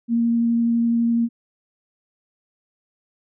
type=tone with vibrato; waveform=sine; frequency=233.1 Hz; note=A#3; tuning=in tune; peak=-16 dBFS; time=0.08-1.29 s; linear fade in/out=50 ms; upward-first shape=sine; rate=12 Hz; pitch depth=8 cents each way; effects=none